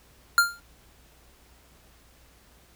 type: tone with exponential decay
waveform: square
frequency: 1396.9 Hz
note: F6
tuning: in tune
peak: -13 dBFS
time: 0.38-0.6 s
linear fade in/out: 1 ms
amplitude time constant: 46 ms
effects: added 60 Hz sine -58 dBFS peak until 2.75 s + pink hiss -58 dBFS RMS until 2.75 s